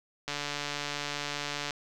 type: click train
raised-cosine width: 0.2 ms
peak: -16 dBFS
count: 208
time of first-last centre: 0.28-1.708 s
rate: 145 Hz
effects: none